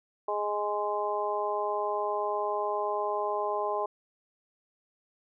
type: harmonic tone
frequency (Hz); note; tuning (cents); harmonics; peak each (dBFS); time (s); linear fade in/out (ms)
207.7; G#3; 0; 2 / 3 / 4 / 5; -33 / -33 / -33 / -33; 0.28-3.86; 5
effects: none